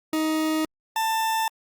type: tone pair in turn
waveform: 40% pulse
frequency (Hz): 313.7 / 889.5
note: D#4 / A5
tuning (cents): +14 / +19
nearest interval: octave + tritone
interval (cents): 1805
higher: second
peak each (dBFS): -21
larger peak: neither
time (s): 0.13-0.65 / 0.96-1.48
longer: neither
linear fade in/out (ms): 2
effects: Opus 48 kbps